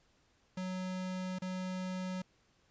square tone with dropouts, 185 Hz, F#3, in tune, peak -37 dBFS, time 0.57-2.22 s, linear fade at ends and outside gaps 5 ms, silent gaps 1.387-1.419 s, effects pink hiss -71 dBFS RMS until 2.7 s + resampled to 16000 Hz

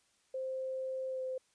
sine tone with pitch glide, 523.3 to 517.6 Hz, C5 to C5, 0 to -19 cents, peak -35 dBFS, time 0.34-1.38 s, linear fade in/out 5 ms, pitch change -19 cents, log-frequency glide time 1.09-1.22 s, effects white hiss -72 dBFS RMS until 1.54 s + resampled to 22050 Hz

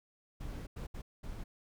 brown noise bursts at uneven times, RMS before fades -42 dBFS, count 4, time 0.4-0.67 / 0.76-0.87 / 0.94-1.02 / 1.23-1.44 s, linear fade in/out 10 ms, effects none

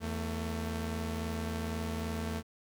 sawtooth tone pair together, 82.41 / 223.5 Hz, E2 / A3, 0 / +27 cents, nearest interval octave + perfect fourth, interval 1727 cents, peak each -32 / -33 dBFS, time 0-2.43 s, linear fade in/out 50 ms, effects none

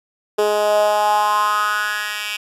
10% pulse tone with high-pass filter sweep, 209.3 Hz, G#3, 14 cents sharp, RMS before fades -18 dBFS, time 0.38-2.37 s, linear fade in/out 10 ms, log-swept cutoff 440 to 2400 Hz, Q 5, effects resampled to 32000 Hz

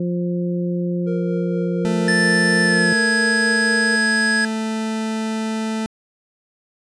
harmonic tone, 175.7 Hz, F3, 11 cents sharp, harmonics 1 / 2 / 3, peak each -20 / -26 / -30 dBFS, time 0-2.93 s, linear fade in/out 5 ms
triangle tone with tremolo, 466.2 Hz, A#4, in tune, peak -22 dBFS, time 1.06-3.97 s, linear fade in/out 20 ms, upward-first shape sine, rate 4.2 Hz, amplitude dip 30%
40% pulse tone, 220.3 Hz, A3, 2 cents sharp, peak -20 dBFS, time 1.85-5.86 s, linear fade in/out 0 ms
square tone with pitch glide, 1760 to 1666 Hz, A6 to G#6, 0 to +5 cents, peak -17 dBFS, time 2.08-4.45 s, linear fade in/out 2 ms, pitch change -95 cents, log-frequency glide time 2.63-2.98 s
effects resampled to 22050 Hz

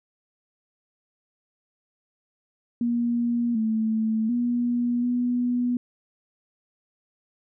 sine tone with pitch steps, 237.4 / 220.5 / 241.2 / 244.8 Hz, A#3 / A3 / B3 / B3, +32 / +4 / -41 / -15 cents, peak -21 dBFS, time 2.81-5.77 s, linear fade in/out 2 ms, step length 740 ms, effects none

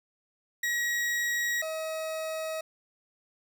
40% pulse tone pair in turn, 1906 / 636.1 Hz, A#6 / D#5, +38 / +38 cents, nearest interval octave + perfect fifth, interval 1900 cents, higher first, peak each -26 / -31 dBFS, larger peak first, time 0.63-1.62 / 1.62-2.61 s, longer neither, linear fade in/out 5 ms, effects none

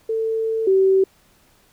sine tone pair in turn, 446.1 / 383.2 Hz, A4 / G4, +24 / -39 cents, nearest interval minor third, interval 263 cents, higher first, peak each -19 / -12 dBFS, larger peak second, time 0.09-0.67 / 0.67-1.04 s, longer first, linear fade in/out 5 ms, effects pink hiss -57 dBFS RMS until 1.72 s

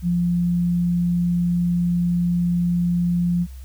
sine tone, 174.61 Hz, F3, in tune, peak -17 dBFS, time 0.02-3.47 s, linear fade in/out 50 ms, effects added 65 Hz sine -34 dBFS peak until 3.64 s + white hiss -53 dBFS RMS until 3.64 s

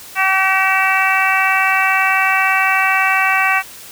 harmonic tone, 382 Hz, G4, 45 cents flat, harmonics 2 / 3 / 4 / 5 / 6 / 7, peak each -19 / -19 / -19 / -19 / -19 / -19 dBFS, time 0.15-3.63 s, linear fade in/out 50 ms, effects white hiss -36 dBFS RMS until 3.91 s

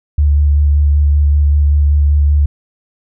sine tone with vibrato, 72.9 Hz, D2, 12 cents flat, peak -7 dBFS, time 0.18-2.46 s, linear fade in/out 5 ms, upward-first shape square, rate 5.2 Hz, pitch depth 14 cents each way, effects none

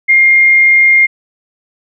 sine tone, 2121 Hz, C7, 23 cents sharp, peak -4 dBFS, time 0.08-1.07 s, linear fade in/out 20 ms, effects none

